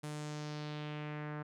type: tone with low-pass filter sweep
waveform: sawtooth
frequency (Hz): 150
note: D3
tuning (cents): +37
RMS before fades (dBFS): -42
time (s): 0.03-1.43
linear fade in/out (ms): 10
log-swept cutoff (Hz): 10000 to 1500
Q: 1.9
effects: none